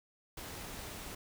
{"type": "noise", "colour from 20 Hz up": "pink", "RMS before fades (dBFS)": -45, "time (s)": [0.37, 1.15], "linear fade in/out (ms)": 5, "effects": []}